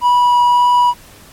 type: tone with vibrato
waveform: triangle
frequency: 975 Hz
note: B5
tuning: 23 cents flat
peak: -6 dBFS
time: 0.01-0.94 s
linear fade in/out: 50 ms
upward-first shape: triangle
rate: 1.8 Hz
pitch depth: 8 cents each way
effects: pink hiss -41 dBFS RMS until 1.32 s + MP3 64 kbps